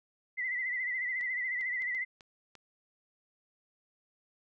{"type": "tone with vibrato", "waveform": "sine", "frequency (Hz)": 2006, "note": "B6", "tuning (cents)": 26, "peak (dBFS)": -31, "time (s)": [0.37, 2.05], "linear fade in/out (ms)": 20, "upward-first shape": "sine", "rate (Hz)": 14, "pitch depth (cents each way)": 66}
{"type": "clicks", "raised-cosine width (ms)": 0.2, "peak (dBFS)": -35, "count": 6, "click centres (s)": [1.211, 1.611, 1.821, 1.949, 2.208, 2.553]}
{"effects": []}